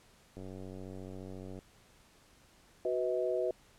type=click train; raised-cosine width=2 ms; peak=-33 dBFS; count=116; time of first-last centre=0.37-1.59 s; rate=94.3 Hz
type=chord; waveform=sine; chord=B major; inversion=second; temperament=equal with one note detuned; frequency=370 / 493.9 / 637.2 Hz; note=F#4 / B4 / D#5; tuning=0 / 0 / +41 cents; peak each=-34 dBFS; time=2.85-3.51 s; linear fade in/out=2 ms
effects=pink hiss -63 dBFS RMS until 3.78 s + low-pass 11000 Hz 12 dB/octave